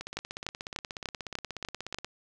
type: two click trains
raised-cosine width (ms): 0.2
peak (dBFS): -20 / -15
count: 35 / 7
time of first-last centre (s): 0.01-2.046 / 0.17-1.945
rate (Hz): 16.7 / 3.38
effects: none